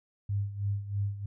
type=tone with tremolo; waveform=sine; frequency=100.8 Hz; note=G2; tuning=49 cents sharp; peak=-26 dBFS; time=0.29-1.26 s; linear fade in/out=5 ms; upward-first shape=sine; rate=3.1 Hz; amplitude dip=75%; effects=none